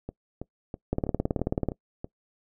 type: two click trains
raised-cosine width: 2 ms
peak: -12 / -21 dBFS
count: 15 / 7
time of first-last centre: 0.93-1.687 / 0.09-2.044 s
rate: 18.5 / 3.07 Hz
effects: noise-tail reverb RT60 0.1 s tail -22 dB re dry